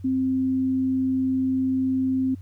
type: tone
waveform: sine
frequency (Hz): 261.6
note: C4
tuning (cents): 0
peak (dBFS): -20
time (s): 0.04-2.35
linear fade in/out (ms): 10
effects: added 94 Hz sine -37 dBFS peak until 2.41 s + pink hiss -64 dBFS RMS until 2.41 s